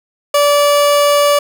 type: tone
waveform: 30% pulse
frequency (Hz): 579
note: D5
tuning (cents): -25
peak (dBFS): -6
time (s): 0.34-1.39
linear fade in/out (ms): 5
effects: none